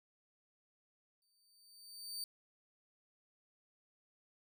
sawtooth tone with exponential growth, 4600 Hz, D8, 37 cents flat, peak -36 dBFS, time 1.22-2.24 s, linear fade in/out 1 ms, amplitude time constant 220 ms, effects none

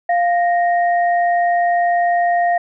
sine tone pair together, 698.5 / 1861.5 Hz, F5 / A#6, 0 / -3 cents, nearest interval octave + perfect fourth, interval 1697 cents, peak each -13 / -23 dBFS, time 0.09-2.58 s, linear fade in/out 5 ms, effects none

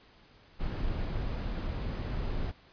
brown noise, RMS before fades -33 dBFS, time 0.59-2.52 s, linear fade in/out 20 ms, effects pink hiss -59 dBFS RMS until 2.72 s + resampled to 11025 Hz

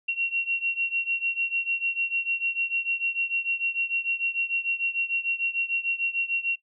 sine beating tone pair, 2737 / 2743.7 Hz, F7 / F7, -36 / -31 cents, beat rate 6.7 Hz, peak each -26 / -28 dBFS, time 0.08-6.56 s, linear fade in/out 10 ms, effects noise-tail reverb RT60 0.1 s tail -17 dB re dry

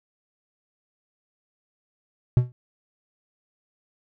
triangle tone with exponential decay, 123.47 Hz, B2, in tune, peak -8 dBFS, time 2.37-2.52 s, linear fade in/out 0 ms, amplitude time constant 32 ms, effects none

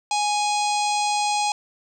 harmonic tone, 830.6 Hz, G#5, in tune, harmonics 1 / 3 / 4 / 5 / 6 / 7 / 8 / 9 / 10, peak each -21 / -30 / -34 / -32 / -34 / -38 / -34 / -36 / -36 dBFS, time 0.11-1.52 s, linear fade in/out 2 ms, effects 9-bit

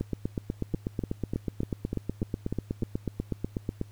two click trains, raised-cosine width 3 ms, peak -16 / -17 dBFS, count 32 / 8, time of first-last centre 0.01-3.814 / 0.74-2.823 s, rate 8.15 / 3.36 Hz, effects added 103 Hz sine -47 dBFS peak until 3.91 s + pink hiss -61 dBFS RMS until 3.91 s

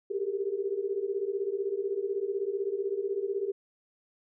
sine tone cluster, 386.2 / 402.1 / 461.2 Hz, G4 / G4 / A#4, -26 / +44 / -19 cents, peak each -33 / -31 / -38 dBFS, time 0.1-3.52 s, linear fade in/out 10 ms, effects none

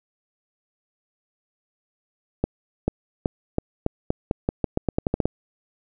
accelerating click train, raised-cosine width 2 ms, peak -7 dBFS, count 16, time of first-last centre 2.44-5.256 s, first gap 440 ms, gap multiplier 0.86, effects none

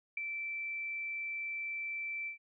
sine tone with ADSR envelope, 2332 Hz, D7, 13 cents flat, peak -30 dBFS, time 0.17-2.38 s, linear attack 5 ms, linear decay 6 ms, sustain -6 dB, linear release 110 ms, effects none

